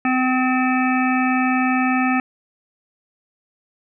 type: harmonic tone with a mistuned harmonic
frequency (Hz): 256.3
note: C4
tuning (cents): -36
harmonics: 1 / 3 / 5 / 7 / 9 / 10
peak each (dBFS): -18 / -23 / -25 / -26 / -28 / -28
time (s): 0.05-2.2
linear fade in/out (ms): 2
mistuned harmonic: 10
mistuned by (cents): +23
effects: none